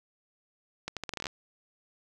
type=accelerating click train; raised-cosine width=0.2 ms; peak=-17 dBFS; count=11; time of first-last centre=0.88-1.268 s; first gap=87 ms; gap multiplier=0.8; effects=none